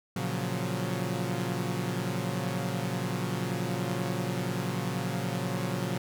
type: chord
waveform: sawtooth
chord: Gb major seventh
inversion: first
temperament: equal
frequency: 116.54 / 138.59 / 174.61 / 185 Hz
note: Bb2 / Db3 / F3 / Gb3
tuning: 0 / 0 / 0 / 0 cents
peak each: -31 dBFS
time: 0.16-5.98 s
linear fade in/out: 5 ms
effects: none